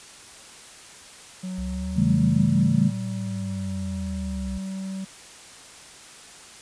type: tone with pitch glide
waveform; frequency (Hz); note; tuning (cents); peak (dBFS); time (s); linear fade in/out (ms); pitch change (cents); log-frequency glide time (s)
triangle; 185 to 191.41; F#3 to G3; 0 to -41; -27; 1.43-5.05; 10; +59; 1.69-2.57
type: linear two-way sweep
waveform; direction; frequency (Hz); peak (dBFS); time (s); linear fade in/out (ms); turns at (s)
sine; up then down; 64.1 to 116.54 to 64.1; -30; 1.58-4.58; 5; 3.02
type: chord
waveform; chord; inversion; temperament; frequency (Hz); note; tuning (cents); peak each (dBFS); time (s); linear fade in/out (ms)
sine; A dominant seventh; first; equal; 138.59 / 164.81 / 196 / 220; C#3 / E3 / G3 / A3; 0 / 0 / 0 / 0; -23; 1.95-2.92; 50
effects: white hiss -45 dBFS RMS until 6.61 s + resampled to 22050 Hz